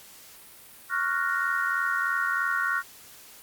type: chord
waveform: sine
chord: Gb major seventh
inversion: second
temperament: equal with one note detuned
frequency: 1108.7 / 1396.9 / 1480 / 1859.3 Hz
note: Db6 / F6 / Gb6 / Bb6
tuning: 0 / 0 / 0 / -5 cents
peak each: -31 / -28 / -29 / -31 dBFS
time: 0.89-2.83 s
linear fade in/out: 50 ms
effects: white hiss -49 dBFS RMS until 3.42 s + Opus 48 kbps